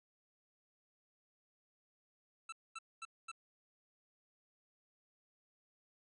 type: tone bursts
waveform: 25% pulse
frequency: 1328 Hz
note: E6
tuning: 12 cents sharp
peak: -40 dBFS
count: 4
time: 2.49-3.316 s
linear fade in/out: 5 ms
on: 34 ms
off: 230 ms
effects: resampled to 24000 Hz